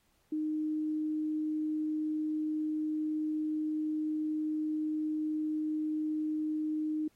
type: tone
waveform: sine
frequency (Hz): 308.3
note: D#4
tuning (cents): -16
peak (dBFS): -30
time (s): 0.32-7.08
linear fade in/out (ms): 5
effects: pink hiss -72 dBFS RMS until 7.15 s + AAC 48 kbps